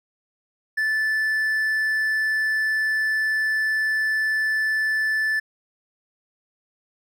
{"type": "tone", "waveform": "triangle", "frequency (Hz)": 1751, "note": "A6", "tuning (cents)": -9, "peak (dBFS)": -18, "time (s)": [0.77, 5.4], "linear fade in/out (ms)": 10, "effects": []}